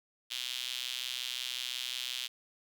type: tone with high-pass filter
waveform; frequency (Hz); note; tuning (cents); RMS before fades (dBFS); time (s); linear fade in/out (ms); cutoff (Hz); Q
sawtooth; 125.6; B2; +30; -38; 0.3-2.28; 20; 3300; 3.5
effects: none